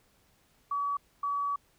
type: tone bursts at uneven times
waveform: sine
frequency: 1139 Hz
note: C#6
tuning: 47 cents sharp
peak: -28 dBFS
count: 2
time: 0.71-0.97 / 1.23-1.56 s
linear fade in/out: 5 ms
effects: pink hiss -67 dBFS RMS until 1.78 s